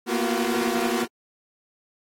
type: tone cluster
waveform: sawtooth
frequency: 231.2 / 242.5 / 345.8 / 375.9 Hz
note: A#3 / B3 / F4 / F#4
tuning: -14 / -31 / -17 / +27 cents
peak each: -24 dBFS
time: 0.06-1.07 s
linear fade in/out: 50 ms
effects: AAC 48 kbps